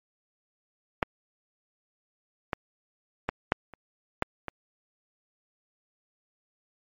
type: clicks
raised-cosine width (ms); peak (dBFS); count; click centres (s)
0.5; -7 / -12 / -11 / -6 / -29 / -8 / -18; 7; 1.028 / 2.532 / 3.29 / 3.521 / 3.737 / 4.224 / 4.483
effects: MP3 64 kbps